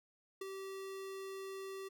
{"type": "tone with ADSR envelope", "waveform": "square", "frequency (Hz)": 386.6, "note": "G4", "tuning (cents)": -24, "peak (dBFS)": -39, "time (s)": [0.41, 1.89], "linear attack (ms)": 6, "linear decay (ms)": 17, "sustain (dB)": -5, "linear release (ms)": 16, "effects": []}